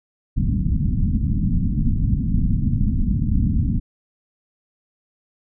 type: low-pass noise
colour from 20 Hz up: pink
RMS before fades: -19 dBFS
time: 0.36-3.8 s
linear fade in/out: 20 ms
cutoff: 250 Hz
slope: 48 dB/octave
effects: none